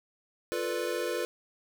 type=chord; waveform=square; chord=B half-diminished seventh; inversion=second; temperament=equal; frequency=349.2 / 440 / 493.9 / 587.3 Hz; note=F4 / A4 / B4 / D5; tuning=0 / 0 / 0 / 0 cents; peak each=-36 / -37 / -34 / -39 dBFS; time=0.52-1.25 s; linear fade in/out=0 ms; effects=none